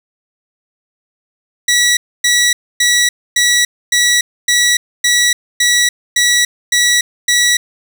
15% pulse tone bursts, 1938 Hz, B6, 33 cents flat, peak -3 dBFS, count 11, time 1.68-7.57 s, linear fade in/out 5 ms, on 290 ms, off 270 ms, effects none

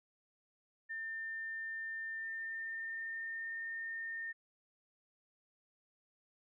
sine tone with pitch glide, 1800 to 1820.9 Hz, A6 to A#6, +39 to -41 cents, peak -39 dBFS, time 0.89-4.33 s, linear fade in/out 20 ms, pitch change +20 cents, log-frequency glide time 2.1-3.64 s, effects none

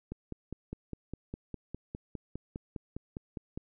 click train, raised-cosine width 3 ms, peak -25 dBFS, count 18, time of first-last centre 0.12-3.575 s, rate 4.92 Hz, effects none

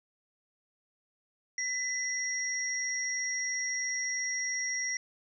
sine tone pair together, 2000 / 5657 Hz, B6 / F8, +21 / +21 cents, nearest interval octave + tritone, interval 1800 cents, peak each -33 / -33 dBFS, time 1.58-4.97 s, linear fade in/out 2 ms, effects none

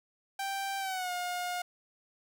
sawtooth tone with pitch glide, 784 to 714.8 Hz, G5 to F5, 0 to +40 cents, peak -29 dBFS, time 0.39-1.62 s, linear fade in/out 5 ms, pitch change -160 cents, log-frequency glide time 0.79-1.12 s, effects none

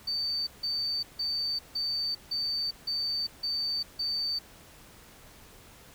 triangle tone bursts, 4576 Hz, D8, 46 cents flat, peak -25 dBFS, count 8, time 0.07-4.39 s, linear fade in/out 10 ms, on 400 ms, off 160 ms, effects tanh soft clip ceiling -26 dBFS + pink hiss -53 dBFS RMS until 5.94 s

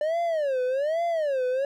triangle tone with vibrato, 587.3 Hz, D5, in tune, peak -21 dBFS, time 0.01-1.65 s, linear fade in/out 2 ms, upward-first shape sine, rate 1.2 Hz, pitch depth 270 cents each way, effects none

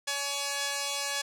5% pulse tone pair together, 564.6 / 846 Hz, C#5 / G#5, +32 / +32 cents, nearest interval perfect fifth, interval 700 cents, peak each -21 dBFS, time 0.07-1.22 s, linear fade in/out 10 ms, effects low-pass 12000 Hz 12 dB/octave

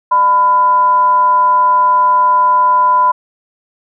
sine tone with frequency modulation, 1001 Hz, B5, 23 cents sharp, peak -7 dBFS, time 0.11-3.12 s, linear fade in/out 10 ms, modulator 398 Hz, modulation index 0.26, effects none

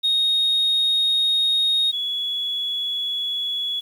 sine tone pair in turn, 3729 / 3382 Hz, A#7 / G#7, 0 / +31 cents, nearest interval major second, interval 169 cents, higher first, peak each -15 / -22 dBFS, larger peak first, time 0.03-1.92 / 1.92-3.81 s, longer neither, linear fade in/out 20 ms, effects tanh soft clip ceiling -14 dBFS + 8-bit

